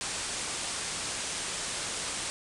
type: low-pass noise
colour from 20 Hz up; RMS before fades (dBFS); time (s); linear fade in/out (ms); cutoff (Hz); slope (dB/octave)
white; -35; 0.01-2.3; 0; 9700; 96
effects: none